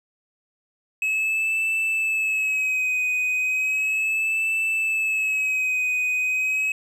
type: tone with vibrato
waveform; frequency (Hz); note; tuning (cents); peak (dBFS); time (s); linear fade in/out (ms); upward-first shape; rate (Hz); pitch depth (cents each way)
triangle; 2570; E7; -45; -19; 1.02-6.72; 2; sine; 0.35; 49
effects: none